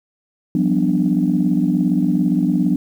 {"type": "chord", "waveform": "sine", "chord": "G dominant seventh", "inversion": "third", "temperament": "equal with one note detuned", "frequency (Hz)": [174.61, 192.08, 246.9, 293.7], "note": ["F3", "G3", "B3", "D4"], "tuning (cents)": [0, -35, 0, 0], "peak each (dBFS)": -19, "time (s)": [0.55, 2.76], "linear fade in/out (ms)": 2, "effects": ["tanh soft clip ceiling -5 dBFS", "8-bit"]}